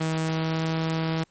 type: tone with pitch glide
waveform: sawtooth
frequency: 160 to 161.58 Hz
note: D#3 to E3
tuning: +49 to -34 cents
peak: -20 dBFS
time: 0-1.24 s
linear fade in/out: 10 ms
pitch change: +17 cents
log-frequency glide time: 0.17-0.76 s
effects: pink hiss -65 dBFS RMS until 1.3 s + MP3 32 kbps